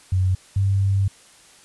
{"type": "tone pair in turn", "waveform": "sine", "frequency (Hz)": [93.1, 97.95], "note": ["F#2", "G2"], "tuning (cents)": [11, -1], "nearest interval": "minor second", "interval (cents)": 88, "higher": "second", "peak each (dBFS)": [-16, -16], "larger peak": "neither", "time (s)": [[0.12, 0.35], [0.56, 1.08]], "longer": "second", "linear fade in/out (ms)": 5, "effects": ["white hiss -50 dBFS RMS until 1.64 s", "resampled to 24000 Hz"]}